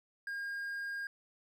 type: tone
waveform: triangle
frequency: 1618 Hz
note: G#6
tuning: 46 cents flat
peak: -35 dBFS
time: 0.27-1.07 s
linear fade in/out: 2 ms
effects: none